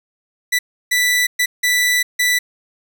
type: tone bursts at uneven times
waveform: sawtooth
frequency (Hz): 1975.5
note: B6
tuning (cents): 0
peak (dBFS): -10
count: 5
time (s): 0.52-0.59 / 0.91-1.27 / 1.39-1.46 / 1.63-2.03 / 2.19-2.39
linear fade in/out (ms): 10
effects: none